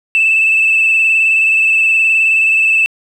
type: tone with vibrato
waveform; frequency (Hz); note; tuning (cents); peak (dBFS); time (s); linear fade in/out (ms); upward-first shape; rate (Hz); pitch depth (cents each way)
sine; 2637; E7; 0; -7; 0.15-2.86; 0; square; 19; 19
effects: tanh soft clip ceiling -4 dBFS + 7-bit